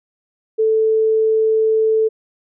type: tone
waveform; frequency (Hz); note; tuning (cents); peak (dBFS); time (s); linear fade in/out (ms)
sine; 440; A4; 0; -12; 0.58-2.09; 20
effects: none